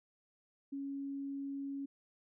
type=tone; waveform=sine; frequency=277.2 Hz; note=C#4; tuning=in tune; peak=-38 dBFS; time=0.72-1.86 s; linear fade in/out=10 ms; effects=none